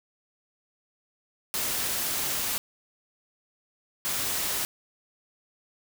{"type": "noise bursts at uneven times", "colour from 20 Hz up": "white", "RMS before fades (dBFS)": -29, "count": 2, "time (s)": [[1.54, 2.58], [4.05, 4.65]], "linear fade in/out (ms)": 0, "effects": []}